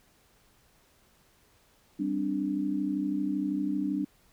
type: chord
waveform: sine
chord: G suspended fourth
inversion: none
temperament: just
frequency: 196 / 261.3 / 294 Hz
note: G3 / C4 / D4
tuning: 0 / -2 / +2 cents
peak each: -33 / -34 / -29 dBFS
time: 1.99-4.05 s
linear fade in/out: 10 ms
effects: pink hiss -64 dBFS RMS until 4.32 s